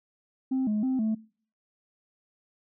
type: tone with pitch steps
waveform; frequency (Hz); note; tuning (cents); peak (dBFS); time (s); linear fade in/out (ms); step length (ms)
sine; 262.3 / 211.8 / 260.5 / 218.9; C4 / G#3 / C4 / A3; +4 / +34 / -7 / -9; -22; 0.51-1.15; 10; 160
effects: noise-tail reverb RT60 0.5 s tail -26 dB re dry + tanh soft clip ceiling -22 dBFS